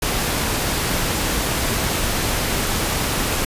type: noise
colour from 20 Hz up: pink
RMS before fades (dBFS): -21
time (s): 0.02-3.45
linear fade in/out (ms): 5
effects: resampled to 32000 Hz